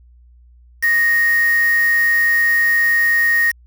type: tone with quantisation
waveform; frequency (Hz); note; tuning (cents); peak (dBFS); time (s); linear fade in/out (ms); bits
sine; 1864.7; A#6; 0; -12; 0.82-3.52; 20; 4
effects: added 60 Hz sine -44 dBFS peak until 3.66 s